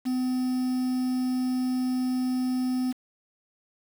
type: tone with quantisation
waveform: triangle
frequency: 254.2 Hz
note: C4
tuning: 50 cents flat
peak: -22 dBFS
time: 0.05-2.93 s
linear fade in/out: 20 ms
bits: 7
effects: none